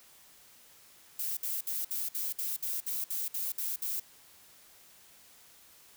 violet noise bursts, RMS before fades -34 dBFS, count 12, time 1.19-3.999 s, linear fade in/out 5 ms, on 180 ms, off 59 ms, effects white hiss -58 dBFS RMS until 5.96 s

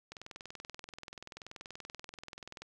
click train, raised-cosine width 0.2 ms, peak -28 dBFS, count 53, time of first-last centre 0.12-2.62 s, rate 20.8 Hz, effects none

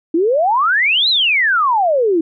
sine exponential two-way sweep, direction up then down, 311.7 to 4175 to 311.7 Hz, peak -11 dBFS, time 0.14-2.21 s, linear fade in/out 5 ms, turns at 1.09 s, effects none

